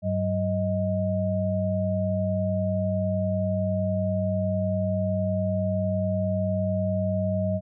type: tone cluster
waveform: sine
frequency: 99.2 / 188.5 / 627 Hz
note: G2 / F#3 / D#5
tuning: +21 / +32 / +13 cents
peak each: -27 dBFS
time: 0.02-7.61 s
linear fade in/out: 50 ms
effects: none